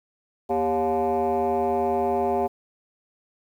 sine tone with frequency modulation, 554.4 Hz, C#5, in tune, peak -19 dBFS, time 0.49-2.48 s, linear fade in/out 20 ms, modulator 157 Hz, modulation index 1.8, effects tanh soft clip ceiling -17 dBFS + 9-bit

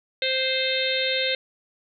harmonic tone, 523.3 Hz, C5, in tune, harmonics 1 / 3 / 4 / 5 / 6 / 7 / 8, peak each -27 / -33 / -29 / -31 / -33 / -27 / -31 dBFS, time 0.22-1.35 s, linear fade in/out 2 ms, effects none

